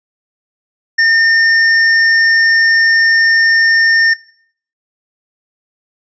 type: tone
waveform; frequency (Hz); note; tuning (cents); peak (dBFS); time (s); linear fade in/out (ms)
square; 1816; A#6; -46; -8; 0.98-4.14; 10
effects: noise-tail reverb RT60 0.6 s tail -20 dB re dry + resampled to 16000 Hz